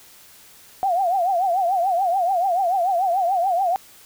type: tone with vibrato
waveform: sine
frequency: 732 Hz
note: F#5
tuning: 19 cents flat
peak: -17 dBFS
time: 0.83-3.76 s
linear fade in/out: 0 ms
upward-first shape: triangle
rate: 6.9 Hz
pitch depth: 170 cents each way
effects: white hiss -48 dBFS RMS until 4.05 s